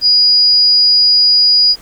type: tone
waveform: sine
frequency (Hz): 4900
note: D#8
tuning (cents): -27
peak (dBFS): -6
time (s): 0.01-1.76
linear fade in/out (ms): 50
effects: pink hiss -41 dBFS RMS until 1.81 s